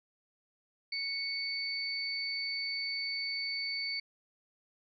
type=tone pair together; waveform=sine; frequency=2217 / 4530 Hz; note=C#7 / C#8; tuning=0 / +37 cents; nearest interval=octave; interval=1237 cents; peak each=-37 / -35 dBFS; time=0.92-4 s; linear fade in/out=5 ms; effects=none